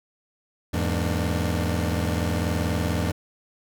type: tone cluster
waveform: 25% pulse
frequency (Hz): 84.1 / 104.8 / 233 / 298.3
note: E2 / G#2 / A#3 / D4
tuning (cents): +35 / +16 / -1 / +27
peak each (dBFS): -21 / -26 / -29 / -28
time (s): 0.73-3.12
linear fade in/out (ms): 10
effects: none

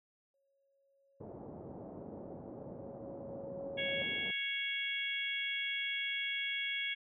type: tone with exponential growth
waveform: sine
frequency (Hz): 551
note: C#5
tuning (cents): -11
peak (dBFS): -37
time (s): 0.34-4.02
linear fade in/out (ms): 1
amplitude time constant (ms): 800
type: low-pass noise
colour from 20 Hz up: pink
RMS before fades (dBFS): -44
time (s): 1.2-4.31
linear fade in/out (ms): 5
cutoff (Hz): 700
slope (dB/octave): 24
type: harmonic tone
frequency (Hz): 554.4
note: C#5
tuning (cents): 0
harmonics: 3 / 4 / 5 / 6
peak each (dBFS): -43 / -37 / -44 / -39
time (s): 3.77-6.95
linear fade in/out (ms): 20
effects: high-pass 150 Hz 12 dB/octave

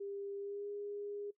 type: tone with pitch glide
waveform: sine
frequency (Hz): 399.6 to 408.9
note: G4 to G#4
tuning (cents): +33 to -27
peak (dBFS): -40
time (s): 0-1.31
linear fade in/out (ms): 10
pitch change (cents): +40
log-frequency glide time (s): 0.38-0.69
effects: noise-tail reverb RT60 0.1 s tail -19 dB re dry

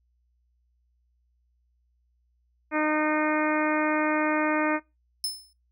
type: harmonic tone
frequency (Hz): 306.1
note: D#4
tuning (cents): -28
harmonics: 1 / 2 / 3 / 4 / 5 / 6 / 7 / 8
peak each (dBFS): -26 / -29 / -31 / -32 / -33 / -34 / -34 / -35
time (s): 2.71-4.8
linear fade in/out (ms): 50
type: tone with exponential decay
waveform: sawtooth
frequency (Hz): 5240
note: E8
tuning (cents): -11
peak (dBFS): -21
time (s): 5.24-5.53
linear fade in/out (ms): 1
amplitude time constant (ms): 62
effects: noise-tail reverb RT60 0.2 s tail -19 dB re dry + added 60 Hz sine -66 dBFS peak until 5.71 s

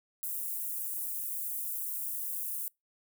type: high-pass noise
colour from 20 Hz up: white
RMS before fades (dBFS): -36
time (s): 0.23-2.68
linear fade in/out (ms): 0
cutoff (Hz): 10000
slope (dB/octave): 24
effects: noise-tail reverb RT60 0.2 s tail -26 dB re dry

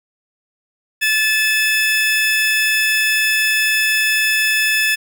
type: tone pair together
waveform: 35% pulse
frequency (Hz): 1738 / 2604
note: A6 / E7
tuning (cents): -22 / -22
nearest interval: perfect fifth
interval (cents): 700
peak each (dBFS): -15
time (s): 1.01-4.96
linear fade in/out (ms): 20
effects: none

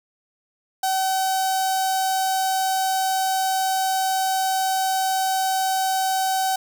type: tone with notch filter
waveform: sawtooth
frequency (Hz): 762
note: G5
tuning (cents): -49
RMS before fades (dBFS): -22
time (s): 0.83-6.56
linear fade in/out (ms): 5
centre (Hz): 2100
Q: 0.67
effects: 8-bit

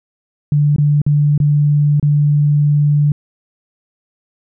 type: tone with dropouts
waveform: sine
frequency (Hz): 146.83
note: D3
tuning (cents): 0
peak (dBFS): -9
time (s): 0.52-3.12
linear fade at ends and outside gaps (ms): 2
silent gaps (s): 0.762-0.783 / 1.017-1.064 / 1.378-1.401 / 1.998-2.027
effects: none

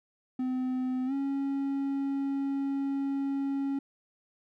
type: tone with pitch glide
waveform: triangle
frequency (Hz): 255.8 to 275.7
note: C4 to C#4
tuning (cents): -39 to -9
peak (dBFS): -26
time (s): 0.39-3.79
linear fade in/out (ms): 5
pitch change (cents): +130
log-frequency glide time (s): 1.06-1.13
effects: none

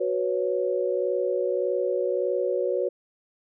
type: chord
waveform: sine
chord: F# suspended fourth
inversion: none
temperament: just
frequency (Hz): 370 / 493.3 / 555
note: F#4 / B4 / C#5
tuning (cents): 0 / -2 / +2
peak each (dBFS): -27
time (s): 0-2.89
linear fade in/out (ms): 10
effects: none

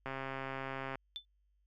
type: click train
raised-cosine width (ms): 0.5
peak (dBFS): -25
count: 121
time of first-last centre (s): 0.06-0.956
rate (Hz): 134
type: tone with exponential decay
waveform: sine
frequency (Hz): 3520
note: A7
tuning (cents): 0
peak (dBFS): -35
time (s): 1.16-1.25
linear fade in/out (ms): 0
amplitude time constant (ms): 19
effects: added 50 Hz sine -70 dBFS peak until 1.66 s

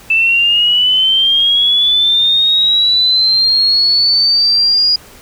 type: linear sweep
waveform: sine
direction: up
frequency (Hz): 2637 to 4893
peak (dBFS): -8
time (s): 0.1-4.96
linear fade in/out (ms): 5
effects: pink hiss -39 dBFS RMS until 5.21 s

